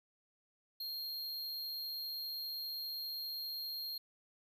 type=tone; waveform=square; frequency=4225 Hz; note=C8; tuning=16 cents sharp; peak=-40 dBFS; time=0.8-3.98 s; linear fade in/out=5 ms; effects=none